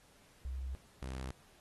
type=tone pair in turn; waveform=sine / sawtooth; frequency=65.41 / 65 Hz; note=C2 / C2; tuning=0 / -11 cents; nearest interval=unison; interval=11 cents; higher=first; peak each=-37 / -36 dBFS; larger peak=second; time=0.45-0.75 / 1.02-1.31 s; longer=first; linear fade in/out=0 ms; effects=pink hiss -65 dBFS RMS until 1.6 s + AAC 32 kbps